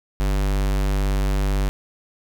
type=tone; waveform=square; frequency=49 Hz; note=G1; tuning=in tune; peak=-19 dBFS; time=0.2-1.69 s; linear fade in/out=0 ms; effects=none